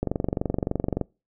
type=click train; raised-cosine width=2 ms; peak=-11 dBFS; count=24; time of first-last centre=0.03-1.013 s; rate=23.4 Hz; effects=noise-tail reverb RT60 0.3 s tail -25 dB re dry